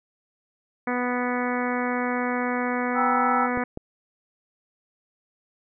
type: harmonic tone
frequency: 246.9 Hz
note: B3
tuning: in tune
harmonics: 1 / 2 / 3 / 4 / 5 / 6 / 7 / 8 / 9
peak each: -27 / -30 / -32 / -33 / -34 / -35 / -35 / -36 / -37 dBFS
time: 0.87-3.64 s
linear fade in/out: 5 ms
type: chord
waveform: sine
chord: E diminished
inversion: first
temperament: equal with one note detuned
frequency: 784 / 951.4 / 1318.5 Hz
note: G5 / Bb5 / E6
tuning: 0 / +35 / 0 cents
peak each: -25 / -29 / -23 dBFS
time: 2.94-3.49 s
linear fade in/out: 50 ms
type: clicks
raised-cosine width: 2 ms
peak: -19 dBFS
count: 2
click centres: 3.574 / 3.774 s
effects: none